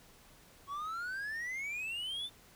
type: exponential sweep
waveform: triangle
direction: up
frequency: 1097 to 3600 Hz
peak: -35 dBFS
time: 0.67-2.3 s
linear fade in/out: 50 ms
effects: pink hiss -60 dBFS RMS until 2.55 s